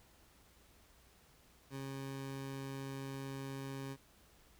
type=tone; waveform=20% pulse; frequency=135.9 Hz; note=C#3; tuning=34 cents flat; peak=-37 dBFS; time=1.7-3.97 s; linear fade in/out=50 ms; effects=added 60 Hz sine -70 dBFS peak until 4.59 s + pink hiss -66 dBFS RMS until 4.59 s